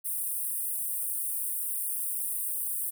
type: high-pass noise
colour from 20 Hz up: pink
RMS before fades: -32 dBFS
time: 0.04-2.91 s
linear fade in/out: 20 ms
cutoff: 8700 Hz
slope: 96 dB/octave
effects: none